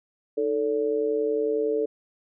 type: tone with amplitude modulation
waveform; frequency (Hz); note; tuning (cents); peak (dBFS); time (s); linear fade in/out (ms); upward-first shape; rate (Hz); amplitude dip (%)
sine; 441.2; A4; +5; -18; 0.37-1.86; 10; sine; 131; 85
effects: none